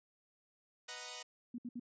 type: chord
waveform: 5% pulse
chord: B major seventh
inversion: none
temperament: equal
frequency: 493.9 / 622.3 / 740 / 932.3 Hz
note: B4 / D#5 / F#5 / A#5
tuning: 0 / 0 / 0 / 0 cents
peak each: -39 dBFS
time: 0.88-1.23 s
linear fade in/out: 10 ms
type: tone bursts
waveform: sine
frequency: 241.4 Hz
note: B3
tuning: 39 cents flat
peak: -40 dBFS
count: 3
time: 1.54-1.797 s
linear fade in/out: 5 ms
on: 43 ms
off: 64 ms
effects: resampled to 16000 Hz